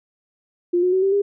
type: tone with pitch steps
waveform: sine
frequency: 350.8 / 363.2 / 376 / 389.2 / 403 Hz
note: F4 / F#4 / F#4 / G4 / G4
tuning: +8 / -32 / +28 / -12 / +48 cents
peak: -15 dBFS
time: 0.73-1.22 s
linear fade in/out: 10 ms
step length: 98 ms
effects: none